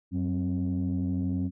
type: tone cluster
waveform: sine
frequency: 92.1 / 185.7 / 266.8 Hz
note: F#2 / F#3 / C4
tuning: -7 / +7 / +34 cents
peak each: -29 dBFS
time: 0.11-1.51 s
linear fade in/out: 50 ms
effects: tanh soft clip ceiling -21 dBFS